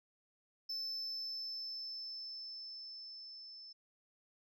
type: tone with level ramp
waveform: sine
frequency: 5274 Hz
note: E8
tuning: in tune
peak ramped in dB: -35 to -50 dBFS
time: 0.69-3.73 s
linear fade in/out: 10 ms
effects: tanh soft clip ceiling -37 dBFS